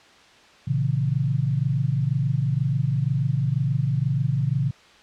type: chord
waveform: sine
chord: A# diminished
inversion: none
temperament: equal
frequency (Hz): 116.54 / 138.59 / 164.81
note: A#2 / C#3 / E3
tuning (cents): 0 / 0 / 0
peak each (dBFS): -25 / -22 / -28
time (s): 0.67-4.71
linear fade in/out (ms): 10
effects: white hiss -51 dBFS RMS until 5.02 s + low-pass 4000 Hz 12 dB/octave